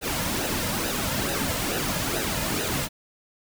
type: noise with flanger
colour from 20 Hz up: pink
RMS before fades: -27 dBFS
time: 0.01-2.89 s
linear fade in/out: 50 ms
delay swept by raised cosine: 0.89 to 2.69 ms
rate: 2.3 Hz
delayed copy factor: -0.6
effects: none